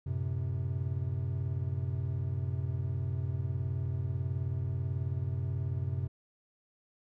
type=chord; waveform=triangle; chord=F# diminished; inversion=none; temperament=equal with one note detuned; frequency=92.5 / 112.25 / 130.81 Hz; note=F#2 / A2 / C3; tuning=0 / +35 / 0 cents; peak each=-32 / -38 / -32 dBFS; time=0.06-6.08 s; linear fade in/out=10 ms; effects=none